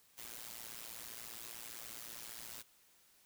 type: noise with amplitude modulation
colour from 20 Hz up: white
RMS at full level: -45 dBFS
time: 0.17-2.63 s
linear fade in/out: 20 ms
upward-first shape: sine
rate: 115 Hz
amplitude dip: 90%
effects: white hiss -68 dBFS RMS until 3.25 s